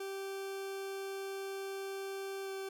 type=tone with pitch glide; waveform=40% pulse; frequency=390 to 387.3 Hz; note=G4 to G4; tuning=-9 to -21 cents; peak=-38 dBFS; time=0-2.69 s; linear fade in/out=5 ms; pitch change=-12 cents; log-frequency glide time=2.43-2.5 s; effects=none